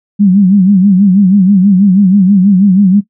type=tone with vibrato; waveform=sine; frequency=193.2 Hz; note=G3; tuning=25 cents flat; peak=-3 dBFS; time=0.19-3.01 s; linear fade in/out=20 ms; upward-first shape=sine; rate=6.2 Hz; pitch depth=120 cents each way; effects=noise-tail reverb RT60 0.1 s tail -17 dB re dry